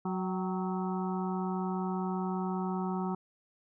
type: harmonic tone with a mistuned harmonic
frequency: 185.1 Hz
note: F#3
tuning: 1 cent sharp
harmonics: 1 / 2 / 4 / 5 / 6 / 7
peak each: -32 / -38 / -40 / -41 / -46 / -44 dBFS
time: 0.05-3.15 s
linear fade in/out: 5 ms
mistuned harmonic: 4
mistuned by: +49 cents
effects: none